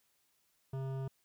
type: tone with hard clipping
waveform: sine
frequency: 133.8 Hz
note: C3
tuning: 39 cents sharp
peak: -38 dBFS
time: 0.73-1.08 s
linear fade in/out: 5 ms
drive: 14 dB
effects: white hiss -75 dBFS RMS until 1.24 s